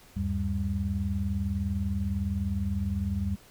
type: tone cluster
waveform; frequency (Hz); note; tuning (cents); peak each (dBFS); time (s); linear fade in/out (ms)
sine; 76.1 / 96 / 197.4; D#2 / G2 / G3; -38 / -36 / +12; -31; 0.16-3.36; 10
effects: pink hiss -55 dBFS RMS until 3.5 s